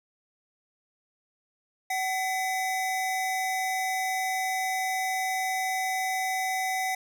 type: tone pair together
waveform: square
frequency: 755.7 / 2011 Hz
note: F#5 / B6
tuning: +36 / +31 cents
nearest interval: octave + perfect fourth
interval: 1695 cents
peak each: -29 / -32 dBFS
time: 1.9-6.95 s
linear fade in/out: 5 ms
effects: none